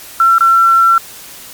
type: tone with dropouts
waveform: sine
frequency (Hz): 1352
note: E6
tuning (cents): +43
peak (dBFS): -5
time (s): 0.2-0.98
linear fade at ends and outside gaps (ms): 2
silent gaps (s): 0.383-0.407
effects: white hiss -33 dBFS RMS until 1.53 s + MP3 96 kbps